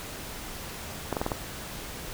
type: clicks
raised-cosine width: 1 ms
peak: -13 dBFS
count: 5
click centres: 1.127 / 1.168 / 1.215 / 1.264 / 1.318 s
effects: pink hiss -39 dBFS RMS until 2.13 s